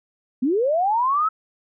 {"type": "linear sweep", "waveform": "sine", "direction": "up", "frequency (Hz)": [233.1, 1318.5], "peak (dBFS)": -17, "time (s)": [0.42, 1.29], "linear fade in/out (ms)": 10, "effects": []}